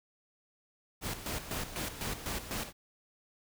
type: noise with tremolo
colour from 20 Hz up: pink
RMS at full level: -36 dBFS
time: 1.01-2.73 s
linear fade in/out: 50 ms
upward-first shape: square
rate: 4 Hz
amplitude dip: 65%
effects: none

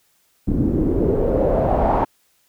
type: noise with low-pass filter sweep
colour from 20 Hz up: pink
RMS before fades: -18 dBFS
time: 0.47-2.05 s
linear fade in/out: 10 ms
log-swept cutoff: 250 to 890 Hz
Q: 3.9
effects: white hiss -62 dBFS RMS until 2.48 s

